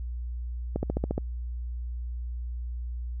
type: click train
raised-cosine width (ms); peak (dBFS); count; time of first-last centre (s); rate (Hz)
2; -14; 7; 0.76-1.18; 14.3
effects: added 60 Hz sine -31 dBFS peak until 3.2 s